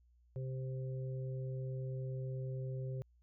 harmonic tone, 130.81 Hz, C3, in tune, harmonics 1 / 3 / 4, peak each -38 / -49 / -50 dBFS, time 0.36-3.02 s, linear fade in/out 0 ms, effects added 60 Hz sine -65 dBFS peak until 3.22 s

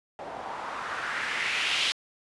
blue noise with low-pass filter sweep, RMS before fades -31 dBFS, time 0.19-1.92 s, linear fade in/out 0 ms, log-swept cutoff 680 to 3300 Hz, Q 2.3, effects resampled to 24000 Hz

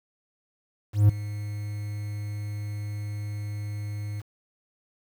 triangle tone with ADSR envelope, 103.83 Hz, G#2, in tune, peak -10 dBFS, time 0.93-4.22 s, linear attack 160 ms, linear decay 8 ms, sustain -18 dB, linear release 25 ms, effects 8-bit

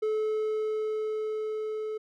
triangle tone with level ramp, 432.2 Hz, A4, 31 cents flat, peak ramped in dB -23 to -29 dBFS, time 0.02-1.98 s, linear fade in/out 10 ms, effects none

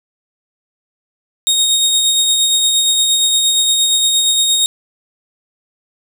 25% pulse tone with tremolo, 3729 Hz, A#7, in tune, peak -6 dBFS, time 1.47-4.66 s, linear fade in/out 0 ms, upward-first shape sine, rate 8.6 Hz, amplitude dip 30%, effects none

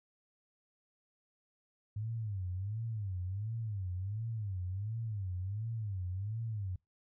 sine tone with vibrato, 101.7 Hz, G#2, 36 cents flat, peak -35 dBFS, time 1.96-6.76 s, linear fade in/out 5 ms, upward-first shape sine, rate 1.4 Hz, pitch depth 210 cents each way, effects noise-tail reverb RT60 0.2 s tail -26 dB re dry

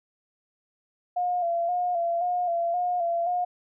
sine tone with vibrato, 698.5 Hz, F5, in tune, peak -23 dBFS, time 1.16-3.45 s, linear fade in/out 10 ms, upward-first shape square, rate 1.9 Hz, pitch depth 42 cents each way, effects none

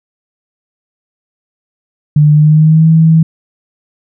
sine tone with pitch glide, 149.6 to 161.27 Hz, D3 to E3, +32 to -38 cents, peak -3 dBFS, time 2.16-3.23 s, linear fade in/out 5 ms, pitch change +130 cents, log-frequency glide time 2.32-2.88 s, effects none

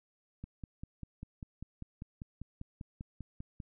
click train, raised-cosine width 5 ms, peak -30 dBFS, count 17, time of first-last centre 0.44-3.602 s, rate 5.06 Hz, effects none

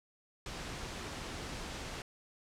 pink noise, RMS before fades -42 dBFS, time 0.46-2.02 s, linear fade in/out 2 ms, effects low-pass 7000 Hz 12 dB/octave

